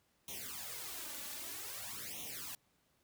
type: noise with flanger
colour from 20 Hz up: white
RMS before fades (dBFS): -45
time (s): 0.28-2.55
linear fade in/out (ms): 2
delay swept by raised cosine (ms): 0.31 to 3.51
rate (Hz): 0.52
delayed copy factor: +1
effects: pink hiss -75 dBFS RMS until 3.03 s + high-pass 60 Hz 12 dB/octave